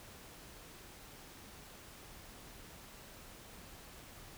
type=silence; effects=pink hiss -54 dBFS RMS until 4.37 s